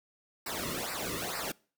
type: noise with flanger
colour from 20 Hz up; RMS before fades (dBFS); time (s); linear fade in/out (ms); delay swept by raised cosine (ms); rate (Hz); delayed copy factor
pink; -36; 0.46-1.52; 5; 0.3 to 1.3; 2.2; -0.95
effects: noise-tail reverb RT60 0.4 s tail -24 dB re dry